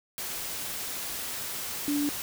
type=tone in noise; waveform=sine; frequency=289.7 Hz; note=D4; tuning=24 cents flat; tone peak=-25 dBFS; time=1.88-2.09 s; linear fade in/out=0 ms; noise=white; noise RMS=-35 dBFS; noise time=0.18-2.22 s; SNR=+7 dB; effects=none